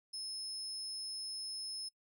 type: tone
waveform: 35% pulse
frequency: 5200 Hz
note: E8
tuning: 24 cents flat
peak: -38 dBFS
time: 0.13-1.89 s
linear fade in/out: 10 ms
effects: noise-tail reverb RT60 0.1 s tail -25 dB re dry